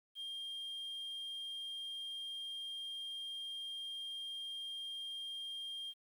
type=tone; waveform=sine; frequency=3207 Hz; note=G7; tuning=39 cents sharp; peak=-39 dBFS; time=0.15-5.94 s; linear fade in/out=50 ms; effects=tanh soft clip ceiling -40 dBFS + 11-bit